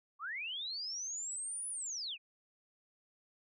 sine linear two-way sweep, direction up then down, 1071 to 10000 to 2353 Hz, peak -38 dBFS, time 0.19-2.18 s, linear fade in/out 50 ms, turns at 1.69 s, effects none

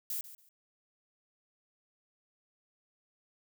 violet noise with echo, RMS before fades -36 dBFS, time 0.1-0.21 s, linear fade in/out 2 ms, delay 140 ms, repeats 2, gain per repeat -14 dB, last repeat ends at 0.49 s, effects none

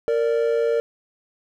triangle tone pair together, 462.6 / 584 Hz, A#4 / D5, -13 / -10 cents, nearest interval major third, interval 403 cents, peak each -17 / -22 dBFS, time 0.08-0.8 s, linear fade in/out 0 ms, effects none

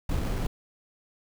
brown noise with sample-and-hold, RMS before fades -28 dBFS, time 0.09-0.47 s, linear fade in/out 5 ms, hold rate 3675 Hz, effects none

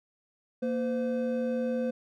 triangle tone pair together, 233.1 / 511.6 Hz, A#3 / C5, 0 / -39 cents, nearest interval octave + major second, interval 1361 cents, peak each -28 dBFS, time 0.62-1.91 s, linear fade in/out 10 ms, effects none

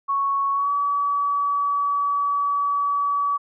sine tone with pitch glide, 1108.7 to 1141.8 Hz, C#6 to D6, 0 to -49 cents, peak -19 dBFS, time 0.08-3.38 s, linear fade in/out 20 ms, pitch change +51 cents, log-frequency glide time 0.53-0.71 s, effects none

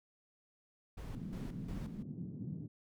brown noise with tremolo, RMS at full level -44 dBFS, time 0.97-2.03 s, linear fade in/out 10 ms, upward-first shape square, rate 2.8 Hz, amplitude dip 70%
white band-pass noise, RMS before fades -44 dBFS, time 1.13-2.68 s, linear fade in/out 20 ms, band 120 to 220 Hz, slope 24 dB/octave
effects none

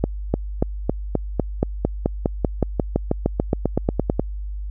accelerating click train, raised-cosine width 2 ms, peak -4 dBFS, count 24, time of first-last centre 0.04-4.196 s, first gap 300 ms, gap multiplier 0.95, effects added 50 Hz sine -26 dBFS peak until 4.7 s

